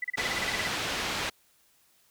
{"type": "tone bursts", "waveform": "sine", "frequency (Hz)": 1990, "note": "B6", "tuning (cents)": 13, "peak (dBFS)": -28, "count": 12, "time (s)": [0.02, 0.671], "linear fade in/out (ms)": 5, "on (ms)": 24, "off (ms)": 33}
{"type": "low-pass noise", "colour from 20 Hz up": "white", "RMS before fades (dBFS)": -32, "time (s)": [0.17, 1.3], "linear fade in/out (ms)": 10, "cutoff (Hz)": 3600, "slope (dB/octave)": 12}
{"effects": ["white hiss -65 dBFS RMS until 2.1 s"]}